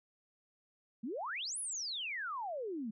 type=exponential two-way sweep; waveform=sine; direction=up then down; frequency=204.7 to 10960 to 204.7 Hz; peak=-37 dBFS; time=1.03-2.91 s; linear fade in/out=10 ms; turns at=1.59 s; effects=none